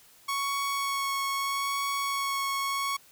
sawtooth tone with vibrato, 1108.7 Hz, C#6, in tune, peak -24 dBFS, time 0.28-2.97 s, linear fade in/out 10 ms, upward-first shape sine, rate 0.78 Hz, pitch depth 11 cents each way, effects white hiss -57 dBFS RMS until 3.11 s

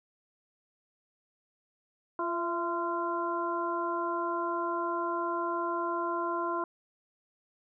harmonic tone with a mistuned harmonic, 344.3 Hz, F4, 25 cents flat, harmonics 1 / 2 / 3 / 4, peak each -34 / -37 / -32 / -38 dBFS, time 2.19-6.64 s, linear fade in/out 2 ms, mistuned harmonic 2, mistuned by -48 cents, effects none

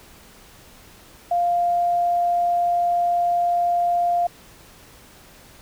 sine tone, 698.5 Hz, F5, in tune, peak -17 dBFS, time 1.31-4.27 s, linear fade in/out 5 ms, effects pink hiss -48 dBFS RMS until 5.61 s

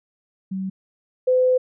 sine tone pair in turn, 190.5 / 508.6 Hz, G3 / C5, -49 / -49 cents, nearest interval octave + perfect fourth, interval 1700 cents, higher second, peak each -24 / -14 dBFS, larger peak second, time 0.51-0.7 / 1.27-1.58 s, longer second, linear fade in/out 10 ms, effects none

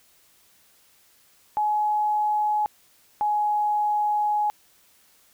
sine tone pair in turn, 844 / 838.2 Hz, G#5 / G#5, +28 / +16 cents, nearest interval unison, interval 12 cents, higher first, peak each -20 dBFS, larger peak neither, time 1.57-2.66 / 3.21-4.5 s, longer second, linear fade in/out 0 ms, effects white hiss -59 dBFS RMS until 5.33 s

